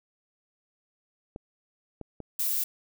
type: clicks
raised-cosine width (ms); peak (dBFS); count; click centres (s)
2; -25; 3; 1.361 / 2.013 / 2.203
type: noise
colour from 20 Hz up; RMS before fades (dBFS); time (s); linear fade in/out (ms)
violet; -28; 2.39-2.64; 5
effects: none